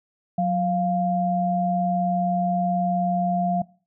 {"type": "tone pair together", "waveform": "sine", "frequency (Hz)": [182.62, 698.5], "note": ["F#3", "F5"], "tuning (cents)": [-22, 0], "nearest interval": "octave + major seventh", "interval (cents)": 2322, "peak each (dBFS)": -22, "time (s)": [0.38, 3.62], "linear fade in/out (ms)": 5, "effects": ["noise-tail reverb RT60 0.4 s tail -22 dB re dry"]}